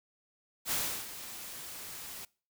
white noise with ADSR envelope, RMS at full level -31 dBFS, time 0.65-2.25 s, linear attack 64 ms, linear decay 340 ms, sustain -13 dB, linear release 3 ms, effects noise-tail reverb RT60 0.4 s tail -24 dB re dry

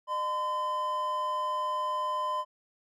triangle tone pair together, 607 / 1020.8 Hz, D#5 / C6, -43 / -43 cents, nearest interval major sixth, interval 900 cents, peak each -35 / -27 dBFS, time 0.07-2.45 s, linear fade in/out 50 ms, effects none

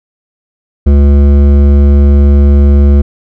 triangle tone with hard clipping, 70.9 Hz, C#2, 40 cents sharp, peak -4 dBFS, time 0.86-3.02 s, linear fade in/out 10 ms, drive 16 dB, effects none

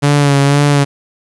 sawtooth tone with vibrato, 142.3 Hz, C#3, 46 cents sharp, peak -4 dBFS, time 0.02-0.85 s, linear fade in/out 20 ms, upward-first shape sine, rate 2 Hz, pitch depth 34 cents each way, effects resampled to 24000 Hz + 7-bit

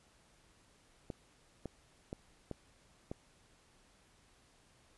clicks, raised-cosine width 2 ms, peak -27 dBFS, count 5, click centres 1.102 / 1.657 / 2.129 / 2.513 / 3.115 s, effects pink hiss -67 dBFS RMS until 4.97 s + resampled to 24000 Hz

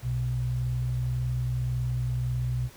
sine tone pair together, 62.09 / 123.9 Hz, B1 / B2, +10 / +6 cents, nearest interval octave, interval 1196 cents, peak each -33 / -26 dBFS, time 0.02-2.7 s, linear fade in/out 50 ms, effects pink hiss -51 dBFS RMS until 2.76 s

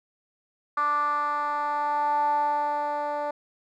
10% pulse tone with band-pass filter sweep, 293.7 Hz, D4, in tune, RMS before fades -26 dBFS, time 0.77-3.31 s, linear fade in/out 5 ms, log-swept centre 1200 to 710 Hz, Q 6.7, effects none

